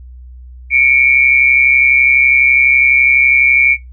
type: tone pair together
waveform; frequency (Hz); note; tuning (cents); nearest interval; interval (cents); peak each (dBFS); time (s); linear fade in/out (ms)
sine; 2219 / 2351; C#7 / D7; +1 / +1; minor second; 100; -10; 0.7-3.77; 50
effects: noise-tail reverb RT60 0.2 s tail -21 dB re dry + added 62 Hz sine -31 dBFS peak until 3.92 s